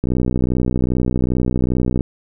click train, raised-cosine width 3 ms, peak -6 dBFS, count 124, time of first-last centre 0.04-2.008 s, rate 62.5 Hz, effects none

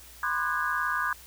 sine tone cluster, 997 / 1055 / 1208 / 1480 / 1643 Hz, B5 / C6 / D6 / F#6 / G#6, +16 / +14 / +48 / 0 / -19 cents, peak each -35 / -35 / -31 / -32 / -30 dBFS, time 0.23-1.13 s, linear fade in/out 2 ms, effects added 60 Hz sine -53 dBFS peak until 1.26 s + white hiss -50 dBFS RMS until 1.26 s

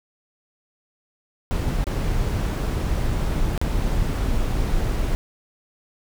brown noise with dropouts, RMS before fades -22 dBFS, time 1.51-5.15 s, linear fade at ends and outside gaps 0 ms, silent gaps 1.842-1.869 / 3.577-3.615 s, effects none

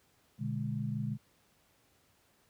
sine chord, G# diminished, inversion first, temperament equal with one note detuned, 121.21 / 146.83 / 207.7 Hz, B2 / D3 / G#3, -32 / 0 / 0 cents, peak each -36 / -37 / -37 dBFS, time 0.38-1.18 s, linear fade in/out 50 ms, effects pink hiss -69 dBFS RMS until 2.49 s + high-pass 60 Hz 12 dB/octave

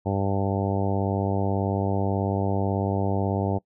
harmonic tone, 98.2 Hz, G2, 4 cents sharp, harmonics 1 / 2 / 3 / 4 / 5 / 6 / 7 / 8 / 9, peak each -26 / -29 / -31 / -32 / -33 / -34 / -34 / -35 / -36 dBFS, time 0.05-3.59 s, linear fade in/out 20 ms, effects noise-tail reverb RT60 0.1 s tail -21 dB re dry

